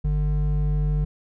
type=tone pair together; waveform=triangle; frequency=49.69 / 148.9 Hz; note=G1 / D3; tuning=+24 / +24 cents; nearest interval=octave + perfect fifth; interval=1900 cents; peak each=-19 / -21 dBFS; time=0.04-1.05 s; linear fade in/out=10 ms; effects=none